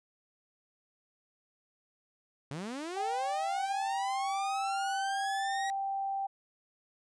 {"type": "linear sweep", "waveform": "sawtooth", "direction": "up", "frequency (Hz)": [130.81, 1916], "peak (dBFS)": -33, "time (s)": [2.51, 5.7], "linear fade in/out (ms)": 0}
{"type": "tone", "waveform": "sine", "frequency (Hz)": 784, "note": "G5", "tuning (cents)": 0, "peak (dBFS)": -31, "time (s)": [2.96, 6.27], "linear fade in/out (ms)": 10}
{"effects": ["resampled to 22050 Hz"]}